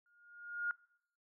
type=tone with exponential growth; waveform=sine; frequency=1424 Hz; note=F6; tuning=33 cents sharp; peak=-31 dBFS; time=0.06-0.71 s; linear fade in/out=1 ms; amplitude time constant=140 ms; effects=noise-tail reverb RT60 0.8 s tail -25 dB re dry